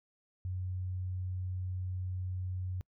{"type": "tone", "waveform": "sine", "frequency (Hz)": 92, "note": "F#2", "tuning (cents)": -9, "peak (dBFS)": -34, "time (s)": [0.45, 2.81], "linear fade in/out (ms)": 0, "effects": ["noise-tail reverb RT60 0.1 s tail -26 dB re dry"]}